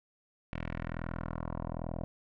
10% pulse tone with low-pass filter sweep, 41.2 Hz, E1, in tune, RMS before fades -38 dBFS, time 0.53-2.04 s, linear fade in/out 0 ms, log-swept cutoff 2500 to 670 Hz, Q 2, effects none

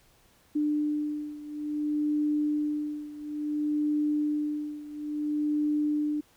sine beating tone pair, 298.3 / 298.88 Hz, D4 / D4, +27 / +30 cents, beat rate 0.58 Hz, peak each -28 / -31 dBFS, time 0.55-6.21 s, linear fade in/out 10 ms, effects pink hiss -62 dBFS RMS until 6.36 s

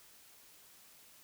silence, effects white hiss -60 dBFS RMS until 1.23 s

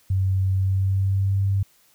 sine tone with pitch glide, 95.2 to 98.16 Hz, F#2 to G2, +50 to +3 cents, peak -18 dBFS, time 0.1-1.63 s, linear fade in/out 5 ms, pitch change +53 cents, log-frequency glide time 0.54-1.44 s, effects white hiss -59 dBFS RMS until 1.94 s

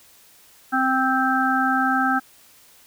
harmonic tone, 261.6 Hz, C4, in tune, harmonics 1 / 3 / 5 / 6, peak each -23 / -23 / -23 / -23 dBFS, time 0.72-2.2 s, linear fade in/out 20 ms, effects white hiss -52 dBFS RMS until 2.86 s

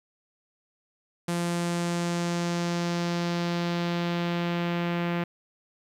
sawtooth tone with low-pass filter sweep, 172.5 Hz, F3, 21 cents flat, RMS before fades -28 dBFS, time 1.28-5.24 s, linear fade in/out 5 ms, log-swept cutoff 10000 to 2500 Hz, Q 1.5, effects 10-bit

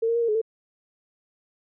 sine tone with pitch steps, 453.3 / 462.7 / 470.3 / 463.8 / 425 / 447 Hz, A#4 / A#4 / A#4 / A#4 / G#4 / A4, -48 / -13 / +15 / -9 / +40 / +27 cents, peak -20 dBFS, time 0.02-0.416 s, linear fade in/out 10 ms, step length 66 ms, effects none

